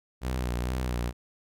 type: tone with vibrato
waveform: sawtooth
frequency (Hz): 61.74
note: B1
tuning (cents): 0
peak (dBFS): -24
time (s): 0.21-1.13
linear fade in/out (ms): 50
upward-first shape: sine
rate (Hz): 2.2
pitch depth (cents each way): 58
effects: none